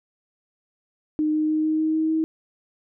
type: tone with pitch steps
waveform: sine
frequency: 306.5 / 308.5 / 310.4 / 312.4 / 314.4 / 316.4 / 318.4 Hz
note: D#4 / D#4 / D#4 / D#4 / D#4 / D#4 / D#4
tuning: -26 / -15 / -4 / +7 / +18 / +29 / +40 cents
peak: -19 dBFS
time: 1.19-2.24 s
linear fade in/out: 0 ms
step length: 150 ms
effects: none